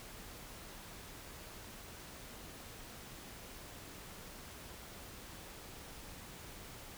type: silence
effects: pink hiss -51 dBFS RMS until 6.97 s